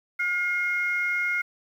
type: tone pair together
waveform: sine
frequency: 1428 / 2141 Hz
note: F6 / C7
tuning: +38 / +39 cents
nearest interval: perfect fifth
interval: 701 cents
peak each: -27 / -24 dBFS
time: 0.19-1.42 s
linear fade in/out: 10 ms
effects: tanh soft clip ceiling -16 dBFS + 9-bit